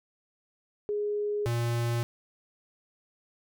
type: tone pair in turn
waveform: sine / square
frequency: 415.3 / 118.03 Hz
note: G#4 / A#2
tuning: 0 / +22 cents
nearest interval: octave + minor seventh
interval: 2178 cents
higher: first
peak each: -27 dBFS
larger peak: neither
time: 0.89-1.46 / 1.46-2.03 s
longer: neither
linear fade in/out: 0 ms
effects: none